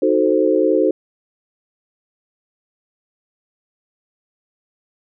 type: chord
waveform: sine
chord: D# diminished seventh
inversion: none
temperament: equal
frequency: 311.1 / 370 / 440 / 523.3 Hz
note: D#4 / F#4 / A4 / C5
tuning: 0 / 0 / 0 / 0 cents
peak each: -18 dBFS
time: 0.02-0.91 s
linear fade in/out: 5 ms
effects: none